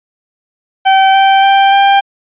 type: tone with pitch steps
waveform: 40% pulse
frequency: 771 / 778.2 / 785.4 / 792.7 Hz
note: G5 / G5 / G5 / G5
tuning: -29 / -13 / +3 / +19 cents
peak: -4 dBFS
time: 0.85-2.01 s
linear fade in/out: 20 ms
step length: 290 ms
effects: resampled to 8000 Hz